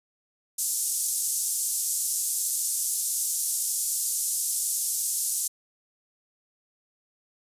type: band-pass noise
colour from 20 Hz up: pink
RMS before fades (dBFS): -28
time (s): 0.58-5.48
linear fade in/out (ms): 10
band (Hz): 6900 to 12000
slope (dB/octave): 24
effects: resampled to 32000 Hz